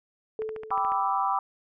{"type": "tone with exponential decay", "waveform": "sine", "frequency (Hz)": 436.8, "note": "A4", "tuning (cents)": -13, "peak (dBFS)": -27, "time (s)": [0.39, 1.31], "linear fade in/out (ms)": 1, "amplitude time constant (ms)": 200}
{"type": "click train", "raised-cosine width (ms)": 0.5, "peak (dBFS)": -26, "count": 8, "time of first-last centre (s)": [0.42, 0.92], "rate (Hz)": 14}
{"type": "chord", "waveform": "sine", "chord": "E minor seventh", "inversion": "first", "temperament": "equal", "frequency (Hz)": [784, 987.8, 1174.7, 1318.5], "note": ["G5", "B5", "D6", "E6"], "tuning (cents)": [0, 0, 0, 0], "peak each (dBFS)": [-28, -28, -28, -34], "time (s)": [0.71, 1.39], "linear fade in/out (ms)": 2}
{"effects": []}